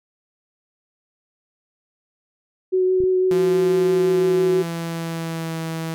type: tone with vibrato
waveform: sine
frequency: 371.1 Hz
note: F#4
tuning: 5 cents sharp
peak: -15 dBFS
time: 2.72-4.63 s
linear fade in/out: 20 ms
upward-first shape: triangle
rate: 6 Hz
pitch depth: 14 cents each way
type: clicks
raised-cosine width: 5 ms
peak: -21 / -24 dBFS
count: 2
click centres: 3.004 / 3.038 s
type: tone with pitch glide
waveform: sawtooth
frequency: 172.4 to 162.72 Hz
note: F3 to E3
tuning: -22 to -22 cents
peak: -21 dBFS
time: 3.31-5.94 s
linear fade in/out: 0 ms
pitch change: -100 cents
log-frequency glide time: 3.9-5.58 s
effects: none